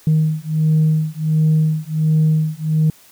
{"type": "beating tone pair", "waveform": "sine", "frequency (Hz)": [155.6, 157], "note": ["D#3", "D#3"], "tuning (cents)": [0, 16], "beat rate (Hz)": 1.4, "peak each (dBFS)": -15, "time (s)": [0.07, 2.9], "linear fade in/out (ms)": 2, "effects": ["tanh soft clip ceiling -8 dBFS", "white hiss -48 dBFS RMS until 3.11 s"]}